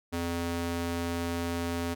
square tone with high-pass filter, 85.3 Hz, F2, 40 cents flat, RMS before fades -32 dBFS, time 0.12-1.95 s, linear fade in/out 20 ms, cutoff 170 Hz, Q 0.99, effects none

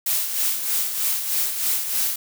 blue noise with tremolo, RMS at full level -21 dBFS, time 0.06-2.16 s, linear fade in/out 5 ms, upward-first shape sine, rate 3.2 Hz, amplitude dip 55%, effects none

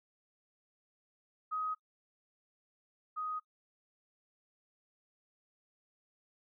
sine tone pair in turn, 1259 / 1250.3 Hz, D#6 / D#6, +20 / +8 cents, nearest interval unison, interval 12 cents, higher first, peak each -33 / -35 dBFS, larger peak first, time 1.51-1.75 / 3.16-3.4 s, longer neither, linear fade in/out 20 ms, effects noise-tail reverb RT60 0.1 s tail -22 dB re dry

